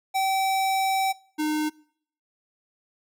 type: tone pair in turn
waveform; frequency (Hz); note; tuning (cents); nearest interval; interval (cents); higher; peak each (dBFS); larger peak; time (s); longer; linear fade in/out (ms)
square; 770 / 305.6; G5 / D#4; -31 / -31; octave + major third; 1600; first; -22 / -24; first; 0.14-1.13 / 1.38-1.7; first; 20
effects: noise-tail reverb RT60 0.6 s tail -23 dB re dry